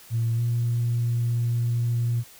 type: tone with pitch glide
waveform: sine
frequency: 115.3 to 118.61 Hz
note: A#2 to A#2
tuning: -19 to +30 cents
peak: -20 dBFS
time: 0.1-2.24 s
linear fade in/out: 50 ms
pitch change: +49 cents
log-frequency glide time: 0.36-0.41 s
effects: tanh soft clip ceiling -17 dBFS + white hiss -49 dBFS RMS until 2.39 s